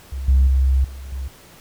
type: tone with level steps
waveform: sine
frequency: 66.3 Hz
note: C2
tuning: 23 cents sharp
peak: -24 / -9 / -12 / -31 / -24 dBFS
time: 0.12-1.28 s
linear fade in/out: 5 ms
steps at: 0.28 / 0.47 / 0.84 / 1.12 s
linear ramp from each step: 5 ms
effects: tanh soft clip ceiling -8 dBFS + pink hiss -46 dBFS RMS until 1.6 s